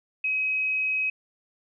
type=tone; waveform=sine; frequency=2540 Hz; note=D#7; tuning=35 cents sharp; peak=-23 dBFS; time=0.24-1.1 s; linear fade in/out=5 ms; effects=none